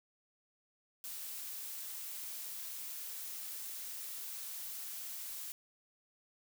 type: noise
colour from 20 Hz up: blue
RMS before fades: -44 dBFS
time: 1.04-5.52 s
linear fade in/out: 0 ms
effects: none